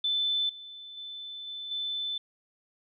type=tone with level steps; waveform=sine; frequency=3520 Hz; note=A7; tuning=in tune; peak=-25 / -42 / -38 / -36 / -30 dBFS; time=0.04-2.18 s; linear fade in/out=5 ms; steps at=0.49 / 0.97 / 1.47 / 1.71 s; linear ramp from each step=5 ms; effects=none